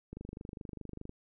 click train, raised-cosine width 3 ms, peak -30 dBFS, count 25, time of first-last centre 0.13-1.094 s, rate 24.9 Hz, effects none

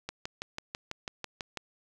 click train, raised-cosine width 0.2 ms, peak -18 dBFS, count 10, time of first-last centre 0.09-1.573 s, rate 6.07 Hz, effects 9-bit

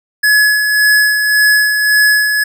square tone with tremolo, 1697 Hz, G#6, 37 cents sharp, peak -7 dBFS, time 0.23-2.44 s, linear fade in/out 10 ms, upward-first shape sine, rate 1.8 Hz, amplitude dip 45%, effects none

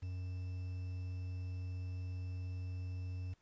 triangle tone with quantisation, 91.4 Hz, F#2, 21 cents flat, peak -37 dBFS, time 0.02-3.34 s, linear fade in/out 10 ms, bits 10, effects pink hiss -75 dBFS RMS until 3.41 s + resampled to 16000 Hz

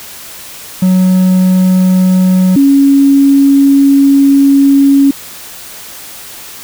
triangle / sine tone pair in turn, 185.1 / 277.3 Hz, F#3 / C#4, +1 / +1 cents, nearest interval perfect fifth, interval 700 cents, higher second, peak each -3 dBFS, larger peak neither, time 0.82-2.56 / 2.56-5.11 s, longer second, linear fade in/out 5 ms, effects white hiss -29 dBFS RMS until 6.63 s

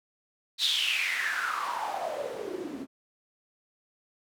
white noise with band-pass filter sweep, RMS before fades -31 dBFS, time 0.58-2.87 s, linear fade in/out 50 ms, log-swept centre 4000 to 250 Hz, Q 7.2, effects none

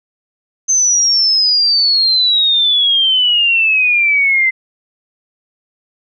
sine exponential sweep, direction down, 6272 to 2055 Hz, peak -9 dBFS, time 0.68-4.51 s, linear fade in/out 20 ms, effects none

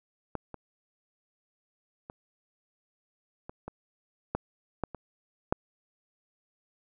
clicks, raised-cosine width 1 ms, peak -18 / -26 / -27 / -26 / -24 / -14 / -15 / -25 / -10 dBFS, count 9, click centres 0.353 / 0.543 / 2.099 / 3.495 / 3.68 / 4.35 / 4.837 / 4.947 / 5.525 s, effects none

